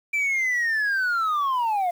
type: linear sweep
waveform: sine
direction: down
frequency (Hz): 2349 to 683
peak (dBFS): -18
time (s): 0.13-1.91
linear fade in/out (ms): 10
effects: tanh soft clip ceiling -20 dBFS + 8-bit